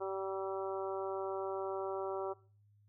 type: harmonic tone with a mistuned harmonic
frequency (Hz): 192.7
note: G3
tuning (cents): -29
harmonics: 2 / 3 / 4 / 5 / 6 / 7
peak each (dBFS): -38 / -42 / -44 / -46 / -48 / -49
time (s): 0-2.34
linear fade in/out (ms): 20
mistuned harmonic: 7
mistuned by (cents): -16
effects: noise-tail reverb RT60 0.4 s tail -20 dB re dry + added 103 Hz sine -64 dBFS peak until 2.88 s